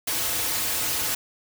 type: noise with comb filter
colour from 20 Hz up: white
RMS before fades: -26 dBFS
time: 0.07-1.15 s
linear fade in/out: 5 ms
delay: 5.1 ms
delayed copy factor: -0.85
effects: none